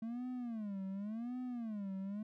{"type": "tone with vibrato", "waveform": "triangle", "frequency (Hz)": 219.8, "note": "A3", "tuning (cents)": -2, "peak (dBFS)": -37, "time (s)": [0.02, 2.23], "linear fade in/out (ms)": 5, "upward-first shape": "sine", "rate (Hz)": 0.9, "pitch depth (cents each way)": 240, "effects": []}